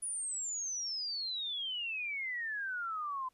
sine exponential sweep, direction down, 9930 to 1012 Hz, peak -35 dBFS, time 0.02-3.29 s, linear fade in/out 10 ms, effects pink hiss -75 dBFS RMS until 3.33 s + resampled to 32000 Hz

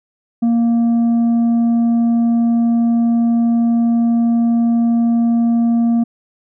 sine tone with tanh clipping, 233.1 Hz, A#3, in tune, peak -12 dBFS, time 0.42-6.04 s, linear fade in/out 10 ms, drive 4 dB, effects none

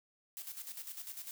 blue noise with tremolo, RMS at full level -44 dBFS, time 0.37-1.31 s, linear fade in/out 0 ms, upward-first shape square, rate 10 Hz, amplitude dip 60%, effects none

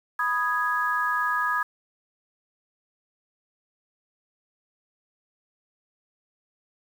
sine chord, G# minor, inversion first, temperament equal, 987.8 / 1244.5 / 1661.2 Hz, B5 / D#6 / G#6, 0 / 0 / 0 cents, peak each -29 / -26 / -26 dBFS, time 0.19-1.63 s, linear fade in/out 5 ms, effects 8-bit

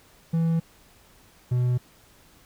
triangle tone pair in turn, 164.81 / 123.86 Hz, E3 / B2, 0 / +5 cents, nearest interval perfect fourth, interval 495 cents, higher first, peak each -18 dBFS, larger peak neither, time 0.33-0.6 / 1.51-1.78 s, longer neither, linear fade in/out 10 ms, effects pink hiss -56 dBFS RMS until 2.45 s

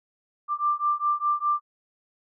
sine beating tone pair, 1181 / 1185.9 Hz, D6 / D6, +9 / +16 cents, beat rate 4.9 Hz, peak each -25 dBFS, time 0.48-1.61 s, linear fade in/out 50 ms, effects none

